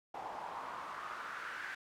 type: noise with band-pass filter sweep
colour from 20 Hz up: pink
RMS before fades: -44 dBFS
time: 0.14-1.75 s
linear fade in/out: 5 ms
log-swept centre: 800 to 1700 Hz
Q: 4
effects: none